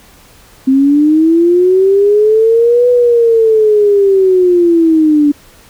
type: linear two-way sweep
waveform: sine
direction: up then down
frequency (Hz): 261.2 to 493.9 to 287.5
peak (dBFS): -5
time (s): 0.67-5.32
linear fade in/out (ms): 10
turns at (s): 2.89
effects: pink hiss -42 dBFS RMS until 5.69 s